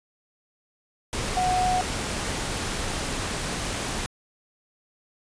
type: tone in noise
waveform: sine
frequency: 734 Hz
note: F#5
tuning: 14 cents flat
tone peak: -21 dBFS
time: 1.37-1.81 s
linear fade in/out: 0 ms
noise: pink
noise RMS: -29 dBFS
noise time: 1.13-4.06 s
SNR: +5 dB
effects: resampled to 22050 Hz